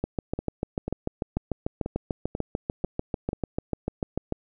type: two click trains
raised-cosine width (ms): 2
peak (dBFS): -13 / -16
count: 30 / 7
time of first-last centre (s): 0.04-4.324 / 0.39-3.331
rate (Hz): 6.77 / 2.04
effects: none